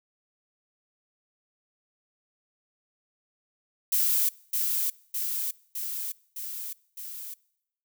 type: noise with echo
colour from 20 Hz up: violet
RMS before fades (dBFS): -24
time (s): 3.92-4.29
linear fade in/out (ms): 5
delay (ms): 610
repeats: 5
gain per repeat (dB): -3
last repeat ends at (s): 7.34
effects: noise-tail reverb RT60 0.8 s tail -24 dB re dry